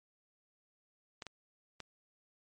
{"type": "clicks", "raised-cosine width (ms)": 0.2, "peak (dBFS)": -26, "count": 3, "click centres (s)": [1.222, 1.267, 1.803], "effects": ["MP3 48 kbps"]}